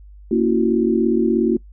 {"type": "chord", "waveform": "sine", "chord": "F# dominant seventh", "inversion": "first", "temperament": "just", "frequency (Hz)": [231.2, 277.5, 333, 370], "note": ["A#3", "C#4", "E4", "F#4"], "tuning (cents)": [-14, 2, 18, 0], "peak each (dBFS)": [-18, -24, -19, -19], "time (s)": [0.31, 1.57], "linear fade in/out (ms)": 5, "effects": ["noise-tail reverb RT60 0.1 s tail -22 dB re dry", "added 50 Hz sine -39 dBFS peak until 1.72 s"]}